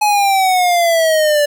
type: exponential sweep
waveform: square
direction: down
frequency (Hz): 848 to 580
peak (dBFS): -11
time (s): 0.01-1.46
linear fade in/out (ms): 10
effects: none